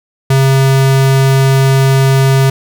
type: tone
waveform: square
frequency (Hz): 134.6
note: C3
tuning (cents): +49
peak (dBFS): -7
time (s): 0.3-2.5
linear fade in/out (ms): 5
effects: none